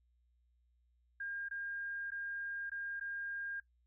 sine tone with dropouts, 1611 Hz, G6, 47 cents sharp, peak -39 dBFS, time 1.2-3.6 s, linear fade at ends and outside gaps 5 ms, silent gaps 1.486-1.51 / 2.105-2.117 / 2.697-2.716 / 2.998-3.009 s, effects noise-tail reverb RT60 0.1 s tail -17 dB re dry + added 60 Hz sine -70 dBFS peak until 3.86 s

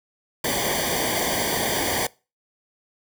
pink noise with comb filter, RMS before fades -24 dBFS, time 0.44-2.07 s, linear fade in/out 5 ms, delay 0.75 ms, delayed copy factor -1, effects noise-tail reverb RT60 0.3 s tail -23 dB re dry

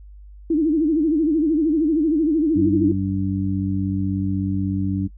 sine tone with vibrato, 311.1 Hz, D#4, in tune, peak -15 dBFS, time 0.5-2.92 s, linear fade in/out 5 ms, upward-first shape sine, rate 13 Hz, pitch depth 130 cents each way
harmonic tone, 96.3 Hz, G2, 30 cents flat, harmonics 1 / 2 / 3, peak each -24 / -24 / -24 dBFS, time 2.55-5.08 s, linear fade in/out 20 ms
effects noise-tail reverb RT60 0.1 s tail -22 dB re dry + added 50 Hz sine -39 dBFS peak until 5.17 s

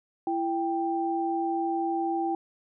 sine tone pair together, 334.9 / 787 Hz, E4 / G5, +27 / +7 cents, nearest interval octave + minor third, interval 1480 cents, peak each -28 dBFS, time 0.27-2.35 s, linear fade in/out 2 ms, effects none

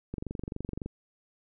click train, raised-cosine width 3 ms, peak -22 dBFS, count 18, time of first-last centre 0.14-0.86 s, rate 23.6 Hz, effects none

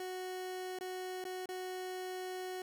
30% pulse tone with dropouts, 369.2 Hz, F#4, 4 cents flat, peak -37 dBFS, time 0-2.62 s, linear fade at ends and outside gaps 2 ms, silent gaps 0.788-0.809 / 1.241-1.251 / 1.458-1.489 s, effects 12-bit

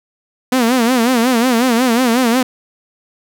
sawtooth tone with vibrato, 242.8 Hz, B3, 29 cents flat, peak -7 dBFS, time 0.52-2.43 s, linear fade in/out 5 ms, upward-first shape sine, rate 5.5 Hz, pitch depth 130 cents each way, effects none

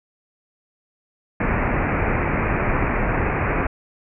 pink low-pass noise, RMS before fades -21 dBFS, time 1.4-3.67 s, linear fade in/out 5 ms, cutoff 2500 Hz, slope 96 dB/octave, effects none

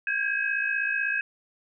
sine tone cluster, 1593 / 1649 / 2554 Hz, G6 / G#6 / D#7, +27 / -13 / +45 cents, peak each -29 / -28 / -29 dBFS, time 0.07-1.21 s, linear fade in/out 2 ms, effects none

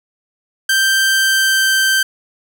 sawtooth tone with pitch glide, 1568 to 1559 Hz, G6 to G6, 0 to -10 cents, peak -8 dBFS, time 0.69-2.03 s, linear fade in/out 5 ms, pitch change -10 cents, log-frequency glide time 1.03-1.71 s, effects none

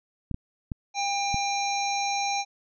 clicks, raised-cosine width 5 ms, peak -18 dBFS, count 4, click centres 0.313 / 0.344 / 0.718 / 1.344 s
harmonic tone, 800 Hz, G5, 35 cents sharp, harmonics 1 / 3 / 5 / 7 / 8, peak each -27 / -32 / -34 / -35 / -36 dBFS, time 0.94-2.45 s, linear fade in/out 50 ms
effects none

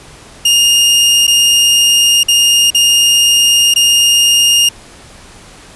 sawtooth tone with dropouts, 2832 Hz, F7, 23 cents sharp, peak -3 dBFS, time 0.45-4.69 s, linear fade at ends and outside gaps 5 ms, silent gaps 1.269-1.277 / 2.233-2.283 / 2.704-2.746 / 3.74-3.759 s, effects pink hiss -37 dBFS RMS until 5.75 s + resampled to 24000 Hz

